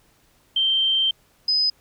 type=tone pair in turn; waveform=sine; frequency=3136 / 5027 Hz; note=G7 / D#8; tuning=0 / +17 cents; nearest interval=minor sixth; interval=817 cents; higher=second; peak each=-17 dBFS; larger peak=neither; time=0.56-1.11 / 1.48-1.7 s; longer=first; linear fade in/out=5 ms; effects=pink hiss -60 dBFS RMS until 1.8 s